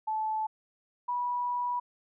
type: tone pair in turn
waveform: sine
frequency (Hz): 870 / 976.5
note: A5 / B5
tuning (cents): -20 / -20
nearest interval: major second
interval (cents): 200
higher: second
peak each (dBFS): -28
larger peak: neither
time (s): 0.07-0.47 / 1.08-1.8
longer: second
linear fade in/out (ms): 10
effects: none